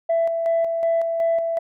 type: tone with tremolo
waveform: sine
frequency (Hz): 665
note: E5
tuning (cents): +15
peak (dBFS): -15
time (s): 0.09-1.59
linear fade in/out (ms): 10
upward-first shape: square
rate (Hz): 2.7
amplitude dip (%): 45
effects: tanh soft clip ceiling -14 dBFS